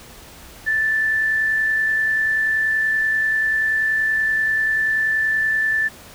sine tone with amplitude modulation, 1760 Hz, A6, in tune, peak -15 dBFS, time 0.66-5.89 s, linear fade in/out 20 ms, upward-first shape sine, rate 50.4 Hz, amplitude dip 30%, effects pink hiss -42 dBFS RMS until 6.14 s

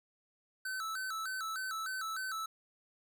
square tone with vibrato, 1415 Hz, F6, 22 cents sharp, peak -37 dBFS, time 0.65-2.46 s, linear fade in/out 5 ms, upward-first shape square, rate 3.3 Hz, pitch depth 130 cents each way, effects none

